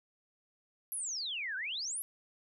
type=exponential two-way sweep; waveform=sine; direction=down then up; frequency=11680 to 1472 to 11680 Hz; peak=-35 dBFS; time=0.92-2.02 s; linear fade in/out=0 ms; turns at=1.56 s; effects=none